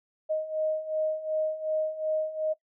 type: beating tone pair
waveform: sine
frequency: 622.3 / 625 Hz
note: D#5 / D#5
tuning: 0 / +8 cents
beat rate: 2.7 Hz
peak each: -32 / -28 dBFS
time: 0.29-2.54 s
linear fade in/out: 20 ms
effects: noise-tail reverb RT60 0.1 s tail -18 dB re dry